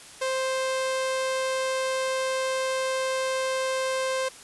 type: tone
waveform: sawtooth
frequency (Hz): 524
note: C5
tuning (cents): +2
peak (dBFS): -21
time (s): 0.21-4.29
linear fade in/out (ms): 10
effects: white hiss -46 dBFS RMS until 4.43 s + resampled to 24000 Hz